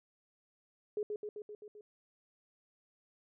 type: tone with echo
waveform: sine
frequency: 419.3 Hz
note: G#4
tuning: 17 cents sharp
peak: -32 dBFS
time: 0.97-1.03 s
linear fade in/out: 2 ms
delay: 130 ms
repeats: 6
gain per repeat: -3 dB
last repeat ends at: 1.81 s
effects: none